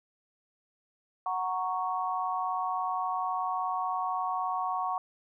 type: chord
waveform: sine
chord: F# major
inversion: none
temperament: equal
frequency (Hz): 740 / 932.3 / 1108.7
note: F#5 / A#5 / C#6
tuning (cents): 0 / 0 / 0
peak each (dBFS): -32 / -35 / -32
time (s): 1.26-4.98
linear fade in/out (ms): 2
effects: none